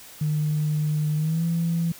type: tone with pitch glide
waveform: sine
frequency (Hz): 151.7 to 167.35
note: D#3 to E3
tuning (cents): -44 to +26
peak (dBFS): -20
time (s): 0.21-1.92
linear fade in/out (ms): 5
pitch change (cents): +170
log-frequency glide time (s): 1.16-1.44
effects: tanh soft clip ceiling -16 dBFS + white hiss -45 dBFS RMS until 1.99 s